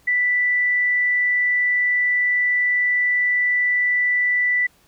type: tone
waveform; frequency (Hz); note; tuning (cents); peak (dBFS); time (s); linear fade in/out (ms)
sine; 1975.5; B6; 0; -16; 0.07-4.67; 10
effects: pink hiss -57 dBFS RMS until 4.87 s